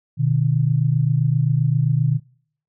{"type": "tone pair together", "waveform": "sine", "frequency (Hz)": [124, 151.63], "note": ["B2", "D#3"], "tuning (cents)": [7, -44], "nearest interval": "minor third", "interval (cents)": 349, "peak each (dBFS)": -18, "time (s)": [0.17, 2.2], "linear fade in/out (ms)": 50, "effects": ["noise-tail reverb RT60 0.6 s tail -26 dB re dry"]}